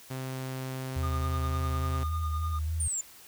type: tone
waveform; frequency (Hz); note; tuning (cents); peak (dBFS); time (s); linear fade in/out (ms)
sawtooth; 130.81; C3; 0; -30; 0.1-2.04; 10
type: tone with vibrato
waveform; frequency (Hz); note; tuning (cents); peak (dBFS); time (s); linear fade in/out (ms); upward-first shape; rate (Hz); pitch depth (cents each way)
sine; 79.1; D#2; +29; -28; 0.96-2.88; 5; square; 3.5; 37
type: tone with tremolo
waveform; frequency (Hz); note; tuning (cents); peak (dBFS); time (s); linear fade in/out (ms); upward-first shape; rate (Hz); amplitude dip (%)
triangle; 1218; D#6; -37; -32; 1.03-2.59; 2; sine; 10; 60
type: linear sweep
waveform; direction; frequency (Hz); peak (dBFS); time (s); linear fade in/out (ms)
sine; down; 9230 to 7040; -29; 2.8-3.01; 2
effects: white hiss -52 dBFS RMS until 3.27 s